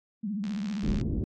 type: tone with vibrato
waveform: sine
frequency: 204.3 Hz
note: G#3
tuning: 28 cents flat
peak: -29 dBFS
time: 0.23-1 s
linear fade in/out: 10 ms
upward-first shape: triangle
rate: 15 Hz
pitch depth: 170 cents each way
type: click train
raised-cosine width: 0.2 ms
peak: -27 dBFS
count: 43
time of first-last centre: 0.44-1.013 s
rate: 73.3 Hz
type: low-pass noise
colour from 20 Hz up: pink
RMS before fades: -29 dBFS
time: 0.83-1.24 s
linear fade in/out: 0 ms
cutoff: 340 Hz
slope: 24 dB/octave
effects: AAC 32 kbps